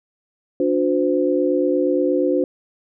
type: tone cluster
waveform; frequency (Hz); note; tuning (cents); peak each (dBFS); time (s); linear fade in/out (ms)
sine; 291.1 / 359.6 / 513; D4 / F#4 / C5; -15 / -49 / -34; -20; 0.6-2.44; 2
effects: none